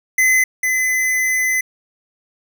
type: tone pair in turn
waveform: square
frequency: 2037 / 2026 Hz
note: C7 / B6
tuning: -47 / +44 cents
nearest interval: unison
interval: 9 cents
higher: first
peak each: -12 / -16 dBFS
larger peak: first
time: 0.18-0.44 / 0.63-1.61 s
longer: second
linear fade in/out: 5 ms
effects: none